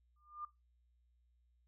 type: tone with exponential growth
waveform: sine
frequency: 1200 Hz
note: D6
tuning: 37 cents sharp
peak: -39 dBFS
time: 0.16-0.45 s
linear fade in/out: 5 ms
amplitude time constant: 61 ms
effects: noise-tail reverb RT60 0.2 s tail -17 dB re dry + added 60 Hz sine -70 dBFS peak until 1.67 s